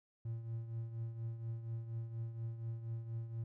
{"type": "tone with tremolo", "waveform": "triangle", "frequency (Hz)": 114.6, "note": "A#2", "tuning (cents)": -29, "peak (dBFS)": -34, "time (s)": [0.25, 3.44], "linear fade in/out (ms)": 5, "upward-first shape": "triangle", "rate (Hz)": 4.2, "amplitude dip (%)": 70, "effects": ["tanh soft clip ceiling -31 dBFS"]}